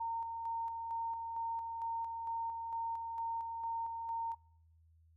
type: tone with tremolo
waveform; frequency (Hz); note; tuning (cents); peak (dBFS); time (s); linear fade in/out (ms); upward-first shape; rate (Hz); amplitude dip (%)
sine; 917; A#5; -29; -35; 0-4.35; 10; square; 2.2; 35
effects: noise-tail reverb RT60 0.7 s tail -24 dB re dry + added 81 Hz sine -63 dBFS peak until 5.16 s